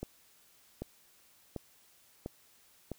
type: accelerating click train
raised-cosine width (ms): 2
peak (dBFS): -24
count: 5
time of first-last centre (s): 0.03-2.917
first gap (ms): 790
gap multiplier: 0.94
effects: white hiss -64 dBFS RMS until 2.98 s